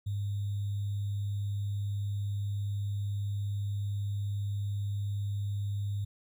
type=tone with sample-and-hold; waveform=sine; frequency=101.2 Hz; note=G#2; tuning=44 cents flat; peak=-30 dBFS; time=0.06-6.05 s; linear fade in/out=10 ms; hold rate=3675 Hz; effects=none